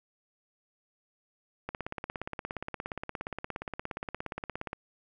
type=click train; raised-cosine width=0.5 ms; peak=-20 dBFS; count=53; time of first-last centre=1.69-4.731 s; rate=17.1 Hz; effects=none